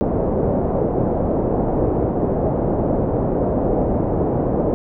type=low-pass noise; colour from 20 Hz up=white; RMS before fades=-19 dBFS; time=0.01-4.74 s; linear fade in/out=0 ms; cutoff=610 Hz; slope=24 dB/octave; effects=none